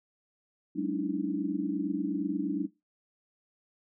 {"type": "tone cluster", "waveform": "sine", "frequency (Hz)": [188.8, 211.3, 278.2, 298.1, 326.6], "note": ["F#3", "G#3", "C#4", "D4", "E4"], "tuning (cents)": [35, 30, 6, 26, -16], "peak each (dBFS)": [-36, -38, -34, -31, -37], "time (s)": [0.75, 2.67], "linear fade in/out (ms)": 20, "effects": ["noise-tail reverb RT60 0.2 s tail -18 dB re dry"]}